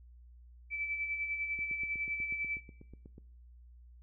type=tone with tremolo; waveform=sine; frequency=2316 Hz; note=D7; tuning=25 cents flat; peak=-31 dBFS; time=0.7-2.61 s; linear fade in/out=50 ms; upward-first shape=sine; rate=10 Hz; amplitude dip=45%
type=click train; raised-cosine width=3 ms; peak=-38 dBFS; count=14; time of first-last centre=1.59-3.181 s; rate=8.17 Hz
effects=noise-tail reverb RT60 0.7 s tail -21 dB re dry + added 60 Hz sine -53 dBFS peak until 4.02 s